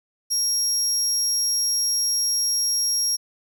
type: tone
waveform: 30% pulse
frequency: 5600 Hz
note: F8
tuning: 4 cents sharp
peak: -16 dBFS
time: 0.3-3.17 s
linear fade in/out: 20 ms
effects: none